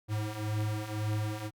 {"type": "beating tone pair", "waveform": "square", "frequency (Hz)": [105.5, 107.4], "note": ["G#2", "A2"], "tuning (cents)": [28, -41], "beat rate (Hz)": 1.9, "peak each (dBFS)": [-37, -33], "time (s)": [0.08, 1.51], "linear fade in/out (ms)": 50, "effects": ["Opus 48 kbps"]}